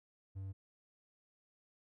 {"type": "tone", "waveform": "triangle", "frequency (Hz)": 96.5, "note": "G2", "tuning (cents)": -27, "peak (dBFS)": -39, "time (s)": [0.35, 0.53], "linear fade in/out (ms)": 20, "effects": []}